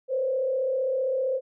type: tone with frequency modulation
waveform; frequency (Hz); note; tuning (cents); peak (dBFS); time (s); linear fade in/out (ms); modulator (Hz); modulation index
sine; 523.3; C5; 0; -23; 0.08-1.41; 50; 35.4; 0.67
effects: none